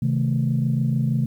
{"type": "chord", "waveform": "sine", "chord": "A diminished", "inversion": "first", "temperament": "just", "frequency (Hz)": [132, 158.4, 220], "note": ["C3", "Eb3", "A3"], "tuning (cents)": [16, 31, 0], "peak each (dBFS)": [-20, -24, -24], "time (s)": [0.02, 1.26], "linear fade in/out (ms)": 5, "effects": ["tanh soft clip ceiling -11 dBFS", "9-bit"]}